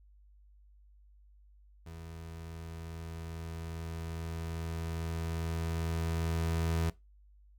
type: tone with level ramp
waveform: 30% pulse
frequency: 82.41 Hz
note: E2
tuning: in tune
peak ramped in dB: -42 to -26 dBFS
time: 1.86-6.9 s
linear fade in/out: 5 ms
effects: noise-tail reverb RT60 0.2 s tail -19 dB re dry + added 50 Hz sine -57 dBFS peak until 7.58 s

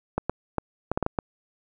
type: clicks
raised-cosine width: 1 ms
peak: -10 dBFS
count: 8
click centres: 0.18 / 0.296 / 0.583 / 0.916 / 0.975 / 1.027 / 1.064 / 1.188 s
effects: none

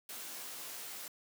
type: noise with comb filter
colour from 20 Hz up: white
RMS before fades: -45 dBFS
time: 0.09-1.08 s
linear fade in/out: 2 ms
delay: 16 ms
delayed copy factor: -0.7
effects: high-pass 200 Hz 12 dB/octave

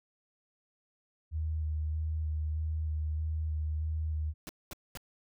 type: tone with vibrato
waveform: sine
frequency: 77.78 Hz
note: D#2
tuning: in tune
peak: -30 dBFS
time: 1.31-4.34 s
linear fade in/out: 50 ms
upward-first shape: square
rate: 1.6 Hz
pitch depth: 16 cents each way
type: noise bursts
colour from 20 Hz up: pink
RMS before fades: -42 dBFS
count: 3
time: 4.47-4.973 s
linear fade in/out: 0 ms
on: 21 ms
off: 220 ms
effects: none

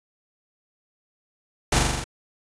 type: noise with echo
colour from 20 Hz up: pink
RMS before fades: -20 dBFS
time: 1.72-1.79 s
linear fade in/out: 5 ms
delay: 42 ms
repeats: 6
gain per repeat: -2 dB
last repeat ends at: 2.042 s
effects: resampled to 22050 Hz

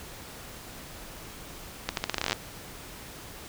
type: accelerating click train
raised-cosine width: 0.2 ms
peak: -9 dBFS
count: 14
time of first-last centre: 1.89-2.33 s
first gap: 82 ms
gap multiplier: 0.83
effects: pink hiss -44 dBFS RMS until 3.48 s

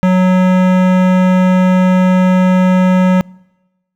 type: tone with hard clipping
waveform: sine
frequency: 184.4 Hz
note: F#3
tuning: 6 cents flat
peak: -9 dBFS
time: 0.03-3.21 s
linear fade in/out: 0 ms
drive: 18 dB
effects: noise-tail reverb RT60 1.0 s tail -26 dB re dry

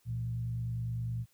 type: tone with frequency modulation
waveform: sine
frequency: 117.2 Hz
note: A#2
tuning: 10 cents sharp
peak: -32 dBFS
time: 0.05-1.26 s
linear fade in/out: 50 ms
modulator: 49.7 Hz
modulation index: 0.5
effects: white hiss -70 dBFS RMS until 1.33 s

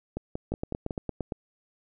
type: two click trains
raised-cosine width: 2 ms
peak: -17 / -18 dBFS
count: 8 / 5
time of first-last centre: 0.52-1.322 / 0.17-0.908 s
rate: 8.73 / 5.42 Hz
effects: none

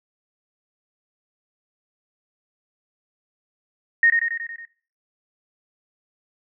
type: tone with echo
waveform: sine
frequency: 1853 Hz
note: A#6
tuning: 11 cents flat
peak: -12 dBFS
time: 4.03-4.1 s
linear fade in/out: 2 ms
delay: 92 ms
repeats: 6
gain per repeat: -4 dB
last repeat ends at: 4.652 s
effects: noise-tail reverb RT60 0.4 s tail -18 dB re dry

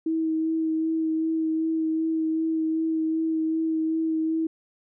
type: tone with vibrato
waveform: sine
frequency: 320.4 Hz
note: E4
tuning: 49 cents flat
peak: -22 dBFS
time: 0.06-4.47 s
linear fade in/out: 5 ms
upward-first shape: sine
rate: 2.6 Hz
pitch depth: 15 cents each way
effects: none

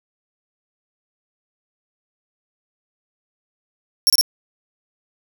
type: tone bursts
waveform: sawtooth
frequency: 5510 Hz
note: F8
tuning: 24 cents flat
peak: -9 dBFS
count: 3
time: 4.07-4.211 s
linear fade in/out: 0 ms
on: 29 ms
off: 27 ms
effects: none

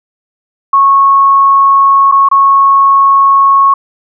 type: tone with dropouts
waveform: sine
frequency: 1100 Hz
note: C#6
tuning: 14 cents flat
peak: -3 dBFS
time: 0.73-3.74 s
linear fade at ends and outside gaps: 5 ms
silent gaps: 2.115-2.121 / 2.288-2.313 s
effects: none

